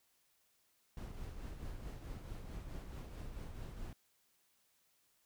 brown noise with tremolo, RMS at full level -44 dBFS, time 0.97-3.93 s, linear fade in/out 2 ms, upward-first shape triangle, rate 4.6 Hz, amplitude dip 50%, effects white hiss -75 dBFS RMS until 5.25 s

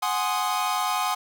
45% pulse chord, Ab dominant seventh, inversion third, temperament equal, 740 / 830.6 / 1046.5 / 1244.5 Hz, Gb5 / Ab5 / C6 / Eb6, 0 / 0 / 0 / 0 cents, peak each -29 dBFS, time 0.02-1.15 s, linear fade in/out 10 ms, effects none

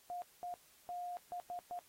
sine tone bursts at uneven times, 710 Hz, F5, 28 cents sharp, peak -40 dBFS, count 6, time 0.1-0.22 / 0.43-0.54 / 0.89-1.17 / 1.32-1.4 / 1.5-1.59 / 1.71-1.79 s, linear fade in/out 0 ms, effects white hiss -66 dBFS RMS until 1.88 s + AAC 48 kbps

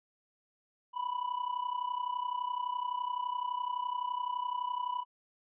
triangle tone with amplitude modulation, 987.8 Hz, B5, in tune, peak -27 dBFS, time 0.93-5.05 s, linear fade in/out 50 ms, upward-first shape sine, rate 31.8 Hz, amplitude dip 80%, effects resampled to 8000 Hz

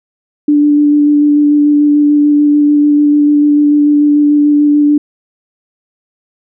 sine tone with vibrato, 293.7 Hz, D4, in tune, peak -5 dBFS, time 0.48-4.98 s, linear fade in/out 5 ms, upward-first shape square, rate 6.8 Hz, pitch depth 9 cents each way, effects none

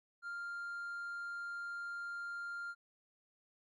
triangle tone, 1396.9 Hz, F6, in tune, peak -38 dBFS, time 0.22-2.75 s, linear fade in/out 50 ms, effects tanh soft clip ceiling -34 dBFS + resampled to 24000 Hz

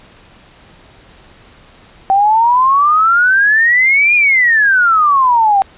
sine exponential two-way sweep, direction up then down, 766 to 2462 to 766 Hz, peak -7 dBFS, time 2.1-5.62 s, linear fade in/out 0 ms, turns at 4.15 s, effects pink hiss -43 dBFS RMS until 5.77 s + resampled to 8000 Hz

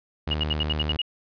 sawtooth tone with vibrato, 76.1 Hz, D#2, 38 cents flat, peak -22 dBFS, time 0.27-0.97 s, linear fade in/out 5 ms, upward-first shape sine, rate 15 Hz, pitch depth 23 cents each way
sine tone bursts, 2874 Hz, F7, 49 cents sharp, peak -22 dBFS, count 8, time 0.31-1.017 s, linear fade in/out 2 ms, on 28 ms, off 69 ms
effects resampled to 11025 Hz

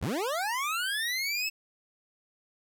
25% pulse linear sweep, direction up, 47.32 to 2644 Hz, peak -25 dBFS, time 0.01-1.5 s, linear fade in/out 20 ms, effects none

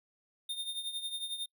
square tone with tremolo, 3641 Hz, A#7, 41 cents flat, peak -33 dBFS, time 0.49-1.46 s, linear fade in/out 5 ms, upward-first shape triangle, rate 11 Hz, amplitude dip 75%, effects noise-tail reverb RT60 0.1 s tail -22 dB re dry

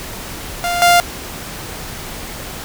sawtooth tone pair in turn, 699 / 699 Hz, F5 / F5, +1 / +1 cents, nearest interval unison, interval 0 cents, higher neither, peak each -13 / -4 dBFS, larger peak second, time 0.64-0.82 / 0.82-1 s, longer neither, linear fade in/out 0 ms, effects pink hiss -29 dBFS RMS until 2.64 s

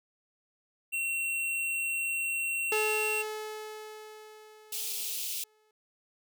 square tone, 2726 Hz, F7, 43 cents flat, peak -30 dBFS, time 0.92-3.23 s, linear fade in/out 20 ms
sawtooth tone with exponential decay, 430 Hz, A4, 40 cents flat, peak -23 dBFS, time 2.72-5.71 s, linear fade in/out 2 ms, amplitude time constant 650 ms
white high-pass noise, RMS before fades -35 dBFS, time 4.72-5.44 s, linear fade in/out 5 ms, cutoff 2500 Hz, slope 48 dB/octave
effects none

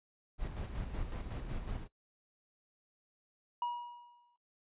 brown noise with tremolo, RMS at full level -38 dBFS, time 0.38-1.88 s, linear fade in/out 50 ms, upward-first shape square, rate 5.4 Hz, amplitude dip 45%
triangle tone with exponential decay, 961 Hz, B5, 48 cents flat, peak -29 dBFS, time 3.62-4.36 s, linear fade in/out 2 ms, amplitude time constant 160 ms
effects noise-tail reverb RT60 0.1 s tail -17 dB re dry + resampled to 8000 Hz

